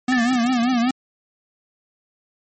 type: tone with vibrato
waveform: square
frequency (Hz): 244.7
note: B3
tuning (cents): -16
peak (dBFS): -17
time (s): 0.08-0.91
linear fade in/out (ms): 5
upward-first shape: triangle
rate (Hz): 5.2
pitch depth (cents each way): 130
type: tone with exponential decay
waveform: sine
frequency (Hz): 1760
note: A6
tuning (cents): 0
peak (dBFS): -18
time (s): 0.12-0.72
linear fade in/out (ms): 5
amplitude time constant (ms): 130
effects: MP3 32 kbps